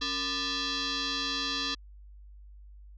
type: tone with frequency modulation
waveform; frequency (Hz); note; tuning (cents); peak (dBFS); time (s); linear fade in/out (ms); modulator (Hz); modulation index
sine; 276.6; C#4; -4; -29; 0.01-1.75; 10; 738; 6.6
effects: added 50 Hz sine -47 dBFS peak until 2.97 s